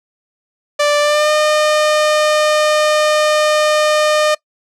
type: tone with pitch glide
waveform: sawtooth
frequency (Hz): 587.3 to 608.4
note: D5 to D#5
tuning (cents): 0 to -39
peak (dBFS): -7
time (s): 0.79-4.35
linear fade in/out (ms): 10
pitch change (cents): +61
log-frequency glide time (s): 1-1.31
effects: noise-tail reverb RT60 0.1 s tail -22 dB re dry + low-pass 8000 Hz 12 dB/octave